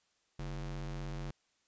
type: ring-modulated tone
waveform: square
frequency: 91.9 Hz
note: F#2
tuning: 11 cents flat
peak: -36 dBFS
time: 0.39-1.31 s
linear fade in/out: 5 ms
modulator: 50 Hz
effects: white hiss -75 dBFS RMS until 1.67 s + resampled to 16000 Hz